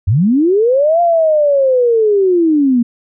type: linear two-way sweep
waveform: sine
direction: up then down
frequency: 82.1 to 698.5 to 230.2 Hz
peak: -8 dBFS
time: 0.07-2.83 s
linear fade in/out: 10 ms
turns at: 1.01 s
effects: none